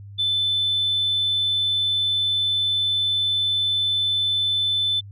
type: tone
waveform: sine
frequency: 3520 Hz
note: A7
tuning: in tune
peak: -18 dBFS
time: 0.18-5.01 s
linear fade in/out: 20 ms
effects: tanh soft clip ceiling -14 dBFS + added 100 Hz sine -37 dBFS peak until 5.11 s